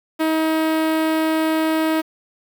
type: tone with notch filter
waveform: sawtooth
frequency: 317.6 Hz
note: D#4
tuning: 36 cents sharp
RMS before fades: -19 dBFS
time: 0.19-2.02 s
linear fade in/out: 20 ms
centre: 6700 Hz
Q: 0.59
effects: 7-bit